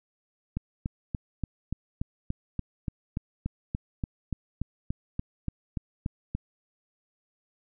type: click train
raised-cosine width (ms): 5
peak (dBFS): -17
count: 21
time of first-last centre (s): 0.57-6.35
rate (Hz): 3.46
effects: none